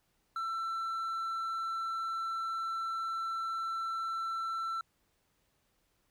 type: tone with hard clipping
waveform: sine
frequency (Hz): 1339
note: E6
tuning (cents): +27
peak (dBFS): -34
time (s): 0.36-4.81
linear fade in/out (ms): 2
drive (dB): 3
effects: pink hiss -75 dBFS RMS until 6.1 s